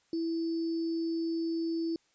sine tone with sample-and-hold, 329.6 Hz, E4, in tune, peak -29 dBFS, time 0.13-1.96 s, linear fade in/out 2 ms, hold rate 4900 Hz, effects white hiss -70 dBFS RMS until 2.14 s + resampled to 16000 Hz

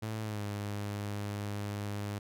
sawtooth tone with pitch glide, 109.3 to 102.57 Hz, A2 to G#2, -11 to -21 cents, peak -31 dBFS, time 0.02-2.19 s, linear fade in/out 10 ms, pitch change -110 cents, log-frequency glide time 0.22-0.43 s, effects none

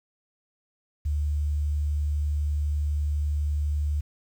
sine tone, 74 Hz, D2, 14 cents sharp, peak -23 dBFS, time 1.05-4.01 s, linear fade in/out 10 ms, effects 9-bit

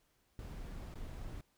brown noise with dropouts, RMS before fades -45 dBFS, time 0.39-1.41 s, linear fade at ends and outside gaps 1 ms, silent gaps 0.941-0.955 s, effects pink hiss -75 dBFS RMS until 1.57 s

